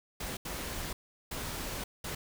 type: noise bursts at uneven times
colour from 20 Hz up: pink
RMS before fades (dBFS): -38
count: 4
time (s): 0.2-0.37 / 0.45-0.93 / 1.31-1.84 / 2.04-2.15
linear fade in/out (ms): 5
effects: none